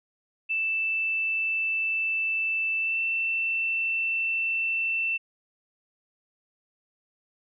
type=tone with pitch glide; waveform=sine; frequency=2649 to 2677 Hz; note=E7 to E7; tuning=+8 to +26 cents; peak=-24 dBFS; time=0.49-5.18 s; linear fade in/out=20 ms; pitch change=+18 cents; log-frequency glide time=2.78-3.01 s; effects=none